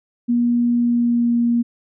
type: tone with pitch glide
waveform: sine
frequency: 239.3 to 236.6 Hz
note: A#3 to A#3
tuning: +46 to +26 cents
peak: -14 dBFS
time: 0.28-1.63 s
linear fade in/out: 20 ms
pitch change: -20 cents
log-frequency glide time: 0.75-1.36 s
effects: none